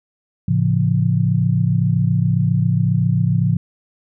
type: chord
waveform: sine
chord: A augmented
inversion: none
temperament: just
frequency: 110 / 137.5 / 171.88 Hz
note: A2 / C#3 / E#3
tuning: 0 / -14 / -27 cents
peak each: -18 dBFS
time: 0.48-3.57 s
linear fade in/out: 5 ms
effects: none